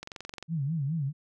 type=click train; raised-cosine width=0.2 ms; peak=-22 dBFS; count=10; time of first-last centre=0.03-0.426 s; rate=22.7 Hz
type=tone with vibrato; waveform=sine; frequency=150.2 Hz; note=D3; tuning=39 cents sharp; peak=-27 dBFS; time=0.48-1.13 s; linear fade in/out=50 ms; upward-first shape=sine; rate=4.8 Hz; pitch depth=190 cents each way
effects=none